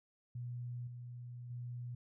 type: tone with level steps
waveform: sine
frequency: 121.8 Hz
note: B2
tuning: 24 cents flat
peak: -40 / -45 / -41 dBFS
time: 0.35-1.95 s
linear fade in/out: 5 ms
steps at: 0.87 / 1.5 s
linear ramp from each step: 5 ms
effects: none